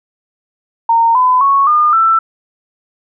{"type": "tone with pitch steps", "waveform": "sine", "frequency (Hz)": [920, 1009.1, 1106.8, 1213.9, 1331.5], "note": ["A#5", "B5", "C#6", "D#6", "E6"], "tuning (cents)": [-23, 37, -3, -43, 17], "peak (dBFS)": -7, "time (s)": [0.89, 2.19], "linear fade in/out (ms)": 5, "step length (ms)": 260, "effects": []}